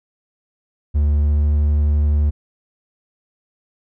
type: tone with pitch glide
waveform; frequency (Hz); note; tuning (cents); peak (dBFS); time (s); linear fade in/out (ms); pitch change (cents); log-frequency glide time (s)
triangle; 73.42 to 74.02; D2 to D2; 0 to +14; -11; 0.94-2.31; 20; +14; 1.12-1.49
effects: none